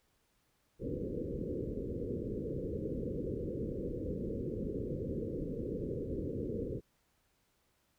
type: low-pass noise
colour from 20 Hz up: white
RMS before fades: -38 dBFS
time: 0.79-6.81 s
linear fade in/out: 50 ms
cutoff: 520 Hz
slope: 96 dB/octave
effects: pink hiss -75 dBFS RMS until 7.98 s